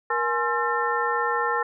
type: tone cluster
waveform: sine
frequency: 472.7 / 841 / 1057 / 1352 / 1797 Hz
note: A#4 / G#5 / C6 / E6 / A6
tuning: +24 / +22 / +17 / +43 / +36 cents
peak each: -28 dBFS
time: 0.1-1.63 s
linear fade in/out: 5 ms
effects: none